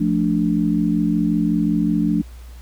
sine chord, D minor, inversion first, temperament equal, 174.61 / 220 / 293.7 Hz, F3 / A3 / D4, 0 / 0 / 0 cents, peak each -20 dBFS, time 0-2.22 s, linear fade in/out 10 ms, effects added 60 Hz sine -35 dBFS peak until 2.61 s + pink hiss -50 dBFS RMS until 2.61 s

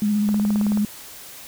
sine tone with vibrato, 208.1 Hz, G#3, 4 cents sharp, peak -17 dBFS, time 0.02-0.85 s, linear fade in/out 2 ms, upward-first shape square, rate 15 Hz, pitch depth 23 cents each way
click train, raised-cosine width 1 ms, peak -18 dBFS, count 10, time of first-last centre 0.29-0.774 s, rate 18.6 Hz
effects white hiss -40 dBFS RMS until 1.47 s

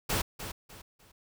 pink noise with echo, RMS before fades -29 dBFS, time 0.09-0.22 s, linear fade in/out 10 ms, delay 300 ms, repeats 3, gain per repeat -10 dB, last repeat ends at 1.12 s, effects none

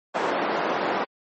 white band-pass noise, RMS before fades -25 dBFS, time 0.14-1.05 s, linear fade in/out 20 ms, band 260 to 970 Hz, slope 12 dB/octave, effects high-pass 150 Hz 12 dB/octave + MP3 32 kbps

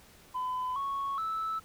sine tone with pitch steps, 1010 / 1106 / 1311 Hz, B5 / C#6 / E6, +39 / -4 / -10 cents, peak -29 dBFS, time 0.34-1.6 s, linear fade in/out 20 ms, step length 420 ms, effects tanh soft clip ceiling -28 dBFS + pink hiss -57 dBFS RMS until 1.64 s

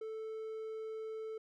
triangle tone, 440 Hz, A4, in tune, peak -38 dBFS, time 0.01-1.38 s, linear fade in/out 5 ms, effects none

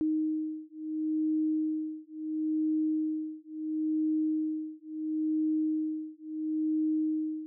sine beating tone pair, 311.1 / 311.83 Hz, D#4 / D#4, 0 / +4 cents, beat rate 0.73 Hz, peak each -31 dBFS, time 0.01-7.46 s, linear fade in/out 0 ms, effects none

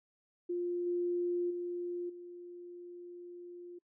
sine tone with level steps, 351.3 Hz, F4, 10 cents sharp, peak -32 / -30 / -35 / -45 dBFS, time 0.49-3.79 s, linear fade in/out 10 ms, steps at 0.86 / 1.5 / 2.09 s, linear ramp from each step 10 ms, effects noise-tail reverb RT60 0.1 s tail -25 dB re dry

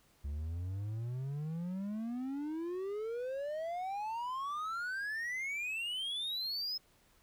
triangle exponential sweep, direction up, 69.3 to 5190 Hz, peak -34 dBFS, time 0.24-6.78 s, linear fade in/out 10 ms, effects pink hiss -68 dBFS RMS until 7.22 s

